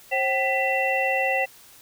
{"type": "tone cluster", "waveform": "sine", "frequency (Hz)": [534, 767, 1987, 2707], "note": ["C5", "G5", "B6", "E7"], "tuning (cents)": [35, -38, 10, 45], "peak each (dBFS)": -26, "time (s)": [0.11, 1.46], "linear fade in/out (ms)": 20, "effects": ["white hiss -50 dBFS RMS until 1.81 s"]}